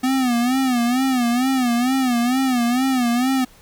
square tone with vibrato, 250.7 Hz, B3, 26 cents sharp, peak -17 dBFS, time 0.03-3.45 s, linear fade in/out 10 ms, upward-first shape sine, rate 2.2 Hz, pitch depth 110 cents each way, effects pink hiss -50 dBFS RMS until 3.61 s

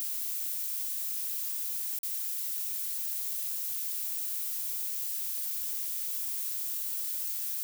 violet noise with dropouts, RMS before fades -34 dBFS, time 0-7.63 s, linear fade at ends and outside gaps 0 ms, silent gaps 1.988-2.032 s, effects none

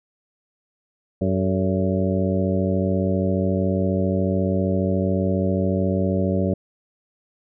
harmonic tone with a mistuned harmonic, 94.5 Hz, F#2, 37 cents sharp, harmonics 1 / 2 / 3 / 4 / 5 / 6 / 7, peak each -24 / -22 / -28 / -28 / -30 / -27 / -34 dBFS, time 1.21-6.54 s, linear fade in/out 5 ms, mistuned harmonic 5, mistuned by -80 cents, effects none

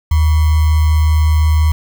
sine tone with sample-and-hold, 77.78 Hz, D#2, in tune, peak -8 dBFS, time 0.11-1.72 s, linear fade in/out 5 ms, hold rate 1050 Hz, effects none

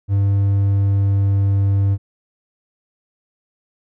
triangle tone with pitch glide, 99.4 to 98.83 Hz, G2 to G2, +25 to +15 cents, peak -11 dBFS, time 0.08-1.98 s, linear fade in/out 50 ms, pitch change -10 cents, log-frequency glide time 0.43-1.45 s, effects none

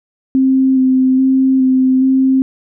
sine tone with vibrato, 261.9 Hz, C4, 2 cents sharp, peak -8 dBFS, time 0.35-2.42 s, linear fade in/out 0 ms, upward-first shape square, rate 1.2 Hz, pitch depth 14 cents each way, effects none

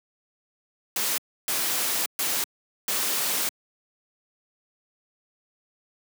white noise bursts at uneven times, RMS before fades -26 dBFS, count 4, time 0.96-1.18 / 1.48-2.06 / 2.19-2.44 / 2.88-3.49 s, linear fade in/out 2 ms, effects high-pass 200 Hz 12 dB/octave

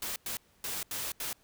white noise bursts at uneven times, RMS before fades -36 dBFS, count 5, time 0.02-0.16 / 0.26-0.37 / 0.64-0.83 / 0.91-1.12 / 1.2-1.33 s, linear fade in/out 2 ms, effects pink hiss -66 dBFS RMS until 1.43 s

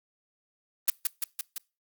blue noise with echo, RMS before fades -22 dBFS, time 0.88-0.9 s, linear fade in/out 2 ms, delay 170 ms, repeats 4, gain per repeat -3 dB, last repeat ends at 1.58 s, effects noise-tail reverb RT60 0.3 s tail -24 dB re dry + Opus 32 kbps

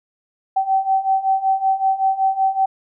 sine beating tone pair, 767 / 772.3 Hz, G5 / G5, -38 / -26 cents, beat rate 5.3 Hz, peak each -20 / -17 dBFS, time 0.56-2.66 s, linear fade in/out 10 ms, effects none

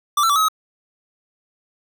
square tone with pitch steps, 1172 / 1336 / 1155 / 1280 / 1272 Hz, D6 / E6 / D6 / D#6 / D#6, -4 / +23 / -29 / +49 / +38 cents, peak -15 dBFS, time 0.17-0.485 s, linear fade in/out 5 ms, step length 63 ms, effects none

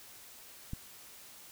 click, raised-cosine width 5 ms, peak -25 dBFS, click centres 0.734 s, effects white hiss -53 dBFS RMS until 1.51 s

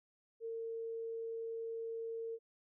sine tone, 455.2 Hz, A#4, 41 cents flat, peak -39 dBFS, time 0.4-2.39 s, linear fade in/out 50 ms, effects none

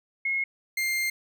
sine / 40% pulse tone pair in turn, 2164 / 2107 Hz, C#7 / C7, -42 / +12 cents, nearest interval unison, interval 46 cents, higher first, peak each -24 dBFS, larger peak neither, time 0.25-0.44 / 0.77-1.1 s, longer second, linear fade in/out 5 ms, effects none

